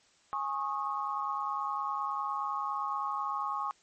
sine chord, Ab suspended fourth, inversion none, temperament equal with one note detuned, 830.6 / 1094.7 / 1244.5 Hz, Ab5 / Db6 / Eb6, 0 / -22 / 0 cents, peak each -37 / -33 / -37 dBFS, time 0.33-3.71 s, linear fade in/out 0 ms, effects white hiss -65 dBFS RMS until 3.82 s + MP3 32 kbps

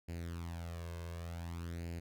sawtooth tone with flanger, 84.8 Hz, E2, 50 cents sharp, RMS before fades -43 dBFS, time 0.08-2 s, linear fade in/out 10 ms, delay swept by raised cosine 0.42 to 1.92 ms, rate 0.55 Hz, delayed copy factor +0.7, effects none

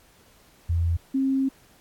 sine tone pair in turn, 84.4 / 268 Hz, E2 / C4, +41 / +42 cents, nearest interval octave + minor sixth, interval 2001 cents, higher second, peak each -20 dBFS, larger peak neither, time 0.69-0.97 / 1.14-1.49 s, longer second, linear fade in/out 10 ms, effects pink hiss -57 dBFS RMS until 1.8 s + AAC 64 kbps

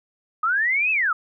sine linear two-way sweep, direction up then down, 1226 to 2637 to 1226 Hz, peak -18 dBFS, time 0.43-1.13 s, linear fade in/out 5 ms, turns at 0.91 s, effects none

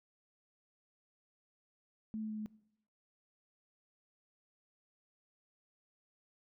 sine tone with pitch steps, 218.1 / 216.7 / 215.3 / 214 Hz, A3 / A3 / A3 / A3, -15 / -26 / -37 / -48 cents, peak -37 dBFS, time 2.14-2.46 s, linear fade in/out 0 ms, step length 80 ms, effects noise-tail reverb RT60 0.8 s tail -21 dB re dry

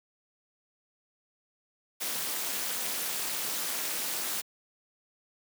white noise with amplitude modulation, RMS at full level -29 dBFS, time 2-4.42 s, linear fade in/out 20 ms, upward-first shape sine, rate 293 Hz, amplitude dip 90%, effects high-pass 200 Hz 12 dB/octave

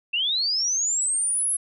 sine linear sweep, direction up, 2641 to 10990 Hz, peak -21 dBFS, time 0.13-1.57 s, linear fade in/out 10 ms, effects none

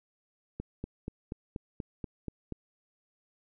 click train, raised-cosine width 3 ms, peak -23 dBFS, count 9, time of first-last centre 0.6-2.523 s, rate 4.16 Hz, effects none

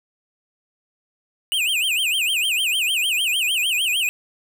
square tone with vibrato, 2794 Hz, F7, in tune, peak -19 dBFS, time 1.52-4.09 s, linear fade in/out 0 ms, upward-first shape sine, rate 6.6 Hz, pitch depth 240 cents each way, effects none

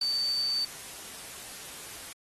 sine tone in noise, 4566 Hz, D8, 50 cents flat, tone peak -26 dBFS, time 0.01-0.65 s, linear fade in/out 5 ms, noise white, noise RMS -43 dBFS, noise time 0.01-2.13 s, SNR +14 dB, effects AAC 32 kbps

